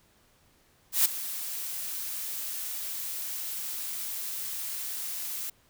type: noise with ADSR envelope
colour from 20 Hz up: blue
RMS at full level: -20 dBFS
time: 0.92-5.5 s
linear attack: 130 ms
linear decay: 13 ms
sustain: -15 dB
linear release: 6 ms
effects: pink hiss -64 dBFS RMS until 5.69 s